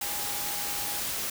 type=tone in noise; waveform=sine; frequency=819 Hz; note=G#5; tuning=24 cents flat; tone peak=-41 dBFS; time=0.01-1 s; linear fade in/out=5 ms; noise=white; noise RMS=-32 dBFS; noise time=0.01-1.3 s; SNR=-12 dB; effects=none